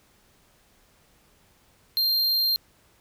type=tone; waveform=square; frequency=4186 Hz; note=C8; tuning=in tune; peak=-21 dBFS; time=1.97-2.56 s; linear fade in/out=0 ms; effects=pink hiss -61 dBFS RMS until 3 s